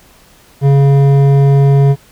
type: tone with hard clipping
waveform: sine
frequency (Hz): 139.1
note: C#3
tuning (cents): +6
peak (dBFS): -7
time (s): 0.61-1.96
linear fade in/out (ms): 50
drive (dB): 10
effects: pink hiss -45 dBFS RMS until 2.11 s